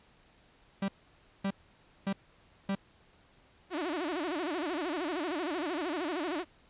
45% pulse tone bursts, 196 Hz, G3, in tune, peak -29 dBFS, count 4, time 0.82-2.752 s, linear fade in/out 5 ms, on 63 ms, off 560 ms
sawtooth tone with vibrato, 328.4 Hz, E4, 6 cents flat, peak -28 dBFS, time 3.7-6.45 s, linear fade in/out 50 ms, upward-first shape sine, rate 13 Hz, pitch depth 230 cents each way
effects pink hiss -63 dBFS RMS until 6.69 s + resampled to 8000 Hz

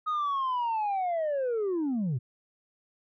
sine linear sweep, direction down, 1261 to 111.7 Hz, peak -24 dBFS, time 0.06-2.19 s, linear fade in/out 20 ms, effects tanh soft clip ceiling -25 dBFS

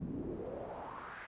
brown noise with band-pass filter sweep, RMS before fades -43 dBFS, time 0-1.27 s, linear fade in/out 20 ms, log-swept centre 210 to 1800 Hz, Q 3, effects resampled to 8000 Hz

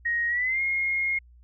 sine tone with pitch glide, 1878 to 2145 Hz, A#6 to C7, +12 to +42 cents, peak -23 dBFS, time 0.05-1.19 s, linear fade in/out 10 ms, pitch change +230 cents, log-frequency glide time 0.28-0.61 s, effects added 60 Hz sine -50 dBFS peak until 1.43 s

